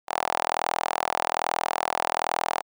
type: tone with high-pass filter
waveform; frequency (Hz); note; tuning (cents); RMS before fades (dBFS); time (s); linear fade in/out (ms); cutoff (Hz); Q
sawtooth; 41.2; E1; 0; -27; 0.07-2.63; 50; 790; 3.7
effects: none